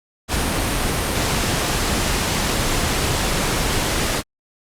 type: noise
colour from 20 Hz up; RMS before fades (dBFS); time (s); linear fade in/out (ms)
pink; -20; 0.28-4.23; 50
effects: low-pass 11000 Hz 12 dB/octave + Opus 48 kbps